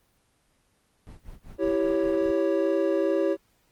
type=noise with tremolo; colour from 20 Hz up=brown; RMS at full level=-42 dBFS; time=1.07-2.32 s; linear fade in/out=0 ms; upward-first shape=sine; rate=5.2 Hz; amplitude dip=95%
type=chord; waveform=triangle; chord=C# diminished; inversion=first; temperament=equal; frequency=329.6 / 392 / 554.4 Hz; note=E4 / G4 / C#5; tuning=0 / 0 / 0 cents; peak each=-24 dBFS; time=1.58-3.37 s; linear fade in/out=50 ms
effects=pink hiss -67 dBFS RMS until 3.71 s + Opus 24 kbps